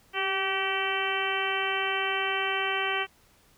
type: harmonic tone with a mistuned harmonic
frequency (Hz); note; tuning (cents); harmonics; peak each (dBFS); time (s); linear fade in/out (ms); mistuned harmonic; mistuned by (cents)
385; G4; -31; 1 / 2 / 3 / 4 / 5 / 6 / 7 / 8; -34 / -34 / -34 / -34 / -34 / -34 / -34 / -34; 0.13-3.07; 50; 1; +26
effects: pink hiss -61 dBFS RMS until 3.57 s